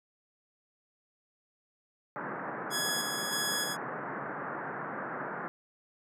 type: band-pass noise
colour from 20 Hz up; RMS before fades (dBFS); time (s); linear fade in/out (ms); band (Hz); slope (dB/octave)
white; -38; 2.16-5.48; 0; 130 to 1700; 48
type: tone with tremolo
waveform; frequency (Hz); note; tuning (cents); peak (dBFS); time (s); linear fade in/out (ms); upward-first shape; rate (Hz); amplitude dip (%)
10% pulse; 1681; G#6; +20; -21; 2.7-3.77; 50; square; 1.6; 35
effects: none